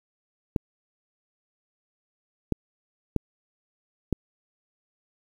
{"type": "clicks", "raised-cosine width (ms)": 3, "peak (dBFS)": -10, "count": 4, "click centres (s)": [0.562, 2.523, 3.163, 4.127], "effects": ["8-bit"]}